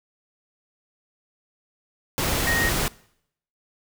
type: tone in noise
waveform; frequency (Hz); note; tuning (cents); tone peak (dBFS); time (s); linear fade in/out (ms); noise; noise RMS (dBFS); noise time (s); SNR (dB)
sine; 1868; A#6; +3; -22; 2.47-2.69; 0; pink; -24; 2.18-2.88; -1
effects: noise-tail reverb RT60 0.7 s tail -22 dB re dry